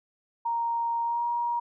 sine tone with pitch glide, 932.3 to 948.6 Hz, A#5 to A#5, 0 to +30 cents, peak -25 dBFS, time 0.45-1.6 s, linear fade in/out 10 ms, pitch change +30 cents, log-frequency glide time 1.03-1.25 s, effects none

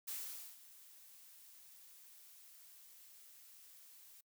blue noise with ADSR envelope, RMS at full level -43 dBFS, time 0.07-4.21 s, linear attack 15 ms, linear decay 480 ms, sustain -17 dB, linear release 7 ms, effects noise-tail reverb RT60 0.1 s tail -26 dB re dry

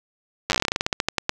slowing click train, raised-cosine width 0.2 ms, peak -3 dBFS, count 20, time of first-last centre 0.5-1.294 s, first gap 9 ms, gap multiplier 1.15, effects none

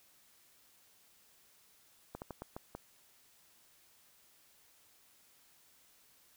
slowing click train, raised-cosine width 1 ms, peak -28 dBFS, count 6, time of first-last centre 2.15-2.75 s, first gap 69 ms, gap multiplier 1.28, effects white hiss -66 dBFS RMS until 6.36 s

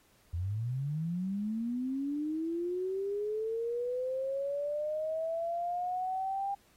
sine linear sweep, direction up, 80.8 to 801 Hz, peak -31 dBFS, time 0.33-6.55 s, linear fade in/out 10 ms, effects pink hiss -66 dBFS RMS until 6.76 s + AAC 48 kbps

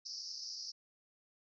white band-pass noise, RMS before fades -45 dBFS, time 0.05-0.72 s, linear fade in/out 10 ms, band 4700 to 5600 Hz, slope 96 dB/octave, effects none

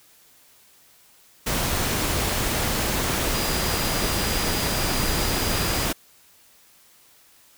sine tone in noise, 4881 Hz, D#8, 34 cents flat, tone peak -33 dBFS, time 3.34-5.86 s, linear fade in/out 10 ms, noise pink, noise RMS -24 dBFS, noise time 1.46-5.93 s, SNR -12 dB, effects white hiss -55 dBFS RMS until 7.57 s

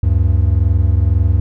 triangle tone pair together, 74.23 / 96.2 Hz, D2 / G2, +19 / -32 cents, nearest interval major third, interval 449 cents, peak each -11 dBFS, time 0.03-1.4 s, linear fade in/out 5 ms, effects none

